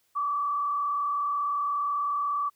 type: tone with frequency modulation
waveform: sine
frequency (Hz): 1155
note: D6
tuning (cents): -29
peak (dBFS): -25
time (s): 0.15-2.5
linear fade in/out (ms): 20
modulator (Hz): 34.5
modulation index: 0.81
effects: white hiss -70 dBFS RMS until 2.55 s